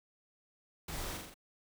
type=noise with echo; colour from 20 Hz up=pink; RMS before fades=-42 dBFS; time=0.88-1.17 s; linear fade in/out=5 ms; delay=43 ms; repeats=4; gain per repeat=-3 dB; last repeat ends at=1.342 s; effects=none